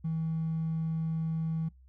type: tone with hard clipping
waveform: triangle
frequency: 161.3 Hz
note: E3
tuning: 37 cents flat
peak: -29 dBFS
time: 0.04-1.69 s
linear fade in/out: 10 ms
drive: 3 dB
effects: noise-tail reverb RT60 0.2 s tail -26 dB re dry + added 64 Hz sine -54 dBFS peak until 1.88 s